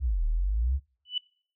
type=exponential two-way sweep; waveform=sine; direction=down then up; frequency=72 to 36.71 to 72 Hz; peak=-23 dBFS; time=0-0.8 s; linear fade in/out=50 ms; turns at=0.25 s
type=tone with exponential growth; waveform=sine; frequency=2977 Hz; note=F#7; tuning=10 cents sharp; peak=-23 dBFS; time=1.05-1.18 s; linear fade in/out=5 ms; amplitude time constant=28 ms
effects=noise-tail reverb RT60 0.5 s tail -24 dB re dry